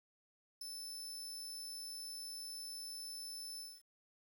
sawtooth tone with ADSR envelope, 5274 Hz, E8, in tune, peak -38 dBFS, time 0.61-3.83 s, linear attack 7 ms, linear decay 4 ms, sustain -4 dB, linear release 240 ms, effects 11-bit

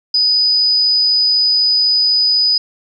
sine tone, 4978 Hz, D#8, in tune, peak -10 dBFS, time 0.14-2.58 s, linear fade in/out 5 ms, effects none

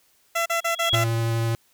15% pulse tone bursts, 673 Hz, E5, 36 cents sharp, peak -15 dBFS, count 5, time 0.35-1.044 s, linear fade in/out 10 ms, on 110 ms, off 36 ms
sine tone with exponential growth, 3321 Hz, G#7, 1 cent flat, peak -17 dBFS, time 0.54-0.95 s, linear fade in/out 0 ms, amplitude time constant 87 ms
square tone with vibrato, 114.7 Hz, A#2, 28 cents flat, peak -22 dBFS, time 0.93-1.55 s, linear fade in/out 0 ms, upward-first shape triangle, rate 12 Hz, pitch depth 10 cents each way
effects white hiss -62 dBFS RMS until 1.73 s

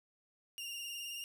sawtooth tone with vibrato, 2806 Hz, F7, 8 cents sharp, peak -38 dBFS, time 0.58-1.24 s, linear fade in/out 0 ms, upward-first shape triangle, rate 19 Hz, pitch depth 43 cents each way, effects none

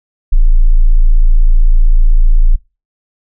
sine tone, 27.9 Hz, A0, 25 cents sharp, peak -3 dBFS, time 0.32-2.56 s, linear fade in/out 10 ms, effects noise-tail reverb RT60 0.3 s tail -24 dB re dry

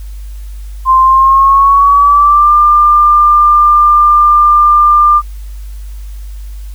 sine tone with pitch glide, 1046.5 to 1195.2 Hz, C6 to D6, 0 to +30 cents, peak -3 dBFS, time 0.85-5.22 s, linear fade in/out 50 ms, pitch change +230 cents, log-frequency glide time 1.01-2.53 s, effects added 50 Hz sine -22 dBFS peak until 6.74 s + white hiss -44 dBFS RMS until 6.74 s

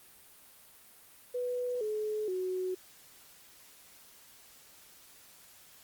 sine tone with pitch steps, 493.9 / 427.5 / 370 Hz, B4 / A4 / F#4, 0 / -50 / 0 cents, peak -31 dBFS, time 1.34-2.75 s, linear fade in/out 10 ms, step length 470 ms, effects white hiss -57 dBFS RMS until 5.83 s + Opus 32 kbps

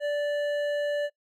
triangle tone with hard clipping, 584 Hz, D5, 10 cents flat, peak -27 dBFS, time 0-1.1 s, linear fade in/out 50 ms, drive 13 dB, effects noise-tail reverb RT60 0.1 s tail -22 dB re dry

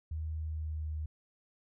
sine tone with pitch glide, 78.6 to 77.16 Hz, D#2 to D#2, +18 to -14 cents, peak -34 dBFS, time 0.11-1.06 s, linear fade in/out 5 ms, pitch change -32 cents, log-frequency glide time 0.38-0.91 s, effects none

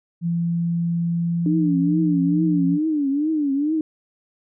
sine tone with pitch glide, 169.8 to 172.97 Hz, F3 to F3, -48 to -16 cents, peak -19 dBFS, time 0.21-2.79 s, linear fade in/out 50 ms, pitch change +32 cents, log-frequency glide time 1.24-2.67 s
sine tone with vibrato, 294.2 Hz, D4, 3 cents sharp, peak -18 dBFS, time 1.46-3.81 s, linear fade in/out 2 ms, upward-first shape triangle, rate 2.3 Hz, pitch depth 160 cents each way
effects none

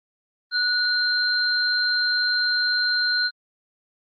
sine tone pair together, 1469 / 4151 Hz, F#6 / C8, -13 / -15 cents, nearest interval octave + tritone, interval 1798 cents, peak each -22 dBFS, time 0.51-3.31 s, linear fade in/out 50 ms, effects Opus 32 kbps

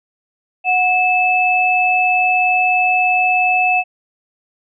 sine tone pair together, 734.9 / 2619 Hz, F#5 / E7, -12 / -12 cents, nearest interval octave + minor seventh, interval 2200 cents, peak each -15 / -14 dBFS, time 0.64-3.84 s, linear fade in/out 50 ms, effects none

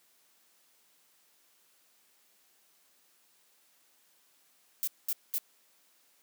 violet noise bursts, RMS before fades -31 dBFS, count 3, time 4.83-5.382 s, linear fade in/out 0 ms, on 44 ms, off 210 ms, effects white hiss -67 dBFS RMS until 6.22 s + high-pass 200 Hz 12 dB/octave

